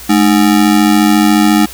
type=ring-modulated tone; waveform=square; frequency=259.6 Hz; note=C4; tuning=13 cents flat; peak=-4 dBFS; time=0.09-1.66 s; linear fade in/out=10 ms; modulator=47.1 Hz; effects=added 60 Hz sine -35 dBFS peak until 1.73 s + white hiss -31 dBFS RMS until 1.73 s